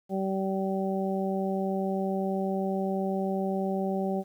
harmonic tone, 192.3 Hz, G3, 33 cents flat, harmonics 1 / 2 / 3 / 4, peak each -29 / -32 / -34 / -35 dBFS, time 0.09-4.24 s, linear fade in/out 50 ms, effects 10-bit

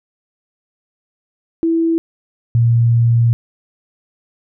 sine tone pair in turn, 329.6 / 117.17 Hz, E4 / A#2, 0 / +9 cents, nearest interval octave + tritone, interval 1791 cents, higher first, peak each -12 / -9 dBFS, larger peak second, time 1.63-1.98 / 2.55-3.33 s, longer second, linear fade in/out 0 ms, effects none

